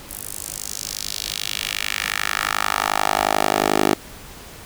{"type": "tone with high-pass filter sweep", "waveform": "10% pulse", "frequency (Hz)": 51.3, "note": "G#1", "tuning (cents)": -21, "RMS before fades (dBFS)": -23, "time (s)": [0.09, 3.95], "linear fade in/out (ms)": 5, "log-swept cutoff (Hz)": [11000, 370], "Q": 1.7, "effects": ["pink hiss -40 dBFS RMS until 4.65 s"]}